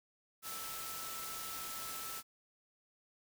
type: tone in noise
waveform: sine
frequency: 1318 Hz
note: E6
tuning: 1 cent flat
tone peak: -48 dBFS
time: 0.42-2.23 s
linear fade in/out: 50 ms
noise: white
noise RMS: -44 dBFS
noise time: 0.42-2.23 s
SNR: -7 dB
effects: none